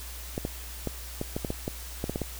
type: clicks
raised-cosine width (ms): 2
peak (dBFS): -16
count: 12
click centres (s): 0.379 / 0.451 / 0.873 / 1.214 / 1.365 / 1.448 / 1.504 / 1.679 / 2.041 / 2.096 / 2.159 / 2.217
effects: added 60 Hz sine -40 dBFS peak until 2.39 s + white hiss -43 dBFS RMS until 2.39 s